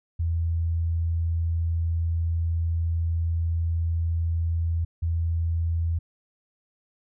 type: tone pair in turn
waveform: sine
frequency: 83.2 / 83.2 Hz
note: E2 / E2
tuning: +17 / +17 cents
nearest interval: unison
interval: 0 cents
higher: neither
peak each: -22 dBFS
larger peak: neither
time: 0.19-4.85 / 5.02-5.99 s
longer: first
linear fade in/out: 10 ms
effects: none